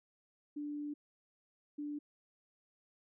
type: tone bursts at uneven times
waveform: sine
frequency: 293.7 Hz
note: D4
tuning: in tune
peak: -38 dBFS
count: 2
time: 0.56-0.94 / 1.78-1.99 s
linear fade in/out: 10 ms
effects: none